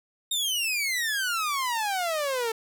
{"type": "exponential sweep", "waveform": "sawtooth", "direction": "down", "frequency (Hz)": [3729, 440], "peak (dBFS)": -22, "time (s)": [0.31, 2.52], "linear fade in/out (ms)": 5, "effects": []}